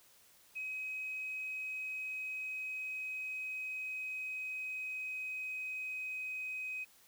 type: tone with pitch glide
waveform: sine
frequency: 2535 to 2520 Hz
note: D#7 to D#7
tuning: +32 to +21 cents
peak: -37 dBFS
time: 0.55-6.85 s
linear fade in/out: 20 ms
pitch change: -11 cents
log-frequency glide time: 1.59-6.65 s
effects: tanh soft clip ceiling -33 dBFS + white hiss -64 dBFS RMS until 7.07 s